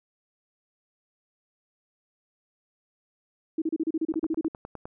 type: tone bursts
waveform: sine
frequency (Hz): 320.4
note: E4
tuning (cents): -49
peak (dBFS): -23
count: 13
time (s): 3.58-4.483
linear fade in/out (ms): 5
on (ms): 39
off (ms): 33
type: click train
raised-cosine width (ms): 1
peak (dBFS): -24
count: 8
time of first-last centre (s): 4.14-4.855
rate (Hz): 9.79
effects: none